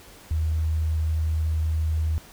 sine tone, 79.1 Hz, D#2, 29 cents sharp, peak -21 dBFS, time 0.31-2.18 s, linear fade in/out 0 ms, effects pink hiss -48 dBFS RMS until 2.32 s

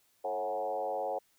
sine tone with frequency modulation, 640 Hz, D#5, 49 cents sharp, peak -31 dBFS, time 0.24-1.19 s, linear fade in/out 10 ms, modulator 99.2 Hz, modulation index 1.9, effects white hiss -70 dBFS RMS until 1.38 s

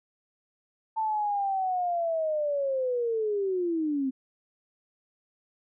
sine linear sweep, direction down, 890 to 257.2 Hz, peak -25 dBFS, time 0.96-4.11 s, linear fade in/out 20 ms, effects none

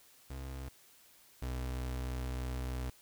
35% pulse tone pair in turn, 66.4 / 63.23 Hz, C2 / B1, +26 / +41 cents, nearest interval minor second, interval 85 cents, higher first, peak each -39 / -34 dBFS, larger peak second, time 0.3-0.69 / 1.42-2.9 s, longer second, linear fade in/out 5 ms, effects white hiss -62 dBFS RMS until 3.01 s

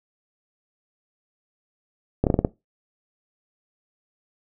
slowing click train, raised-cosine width 2 ms, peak -5 dBFS, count 6, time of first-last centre 2.24-2.448 s, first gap 28 ms, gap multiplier 1.2, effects noise-tail reverb RT60 0.2 s tail -19 dB re dry

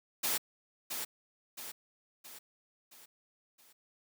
white noise with echo, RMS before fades -32 dBFS, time 0.23-0.38 s, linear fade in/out 10 ms, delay 670 ms, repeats 5, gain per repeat -6 dB, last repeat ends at 3.73 s, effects high-pass 200 Hz 12 dB/octave

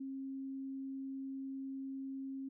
sine tone, 269 Hz, C4, 48 cents sharp, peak -40 dBFS, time 0-2.49 s, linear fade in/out 10 ms, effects none

